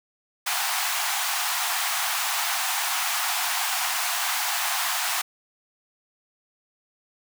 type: high-pass noise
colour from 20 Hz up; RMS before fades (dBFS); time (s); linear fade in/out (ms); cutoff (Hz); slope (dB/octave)
pink; -26; 0.46-5.22; 10; 700; 96
effects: none